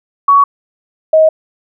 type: tone pair in turn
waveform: sine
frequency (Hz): 1123 / 631.5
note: C#6 / D#5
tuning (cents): +22 / +26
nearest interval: minor seventh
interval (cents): 996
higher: first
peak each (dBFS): -4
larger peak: neither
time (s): 0.28-0.44 / 1.13-1.29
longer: neither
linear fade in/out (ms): 5
effects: none